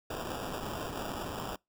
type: noise with sample-and-hold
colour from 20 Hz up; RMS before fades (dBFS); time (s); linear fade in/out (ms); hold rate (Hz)
white; -38; 0.1-1.56; 5; 2100
effects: noise-tail reverb RT60 0.2 s tail -26 dB re dry